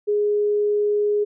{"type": "tone", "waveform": "sine", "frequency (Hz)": 415.3, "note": "G#4", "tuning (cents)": 0, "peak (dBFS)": -17, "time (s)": [0.07, 1.25], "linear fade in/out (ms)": 20, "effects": []}